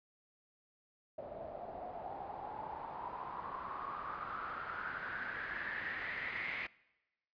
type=noise with low-pass filter sweep; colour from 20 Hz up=white; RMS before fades=-43 dBFS; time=1.18-6.67 s; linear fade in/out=5 ms; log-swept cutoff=610 to 2200 Hz; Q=7.1; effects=noise-tail reverb RT60 1.0 s tail -22 dB re dry + resampled to 11025 Hz